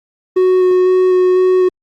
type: tone with vibrato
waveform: triangle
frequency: 368.1 Hz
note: F#4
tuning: 9 cents flat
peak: -6 dBFS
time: 0.36-1.69 s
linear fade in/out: 10 ms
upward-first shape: square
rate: 2 Hz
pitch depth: 8 cents each way
effects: Opus 24 kbps